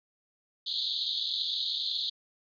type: band-pass noise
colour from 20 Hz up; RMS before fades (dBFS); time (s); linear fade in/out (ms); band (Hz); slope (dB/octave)
white; -32; 0.66-2.1; 10; 3400 to 4400; 96
effects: resampled to 11025 Hz